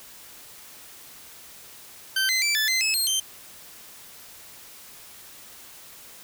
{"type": "tone with pitch steps", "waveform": "20% pulse", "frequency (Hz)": [1549, 2053, 2331, 1741, 2061, 2590, 4208, 3126], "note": ["G6", "C7", "D7", "A6", "C7", "E7", "C8", "G7"], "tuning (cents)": [-21, -33, -14, -19, -27, -31, 9, -6], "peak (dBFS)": -16, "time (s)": [2.16, 3.2], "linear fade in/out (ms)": 5, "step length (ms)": 130, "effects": ["white hiss -46 dBFS RMS until 6.23 s"]}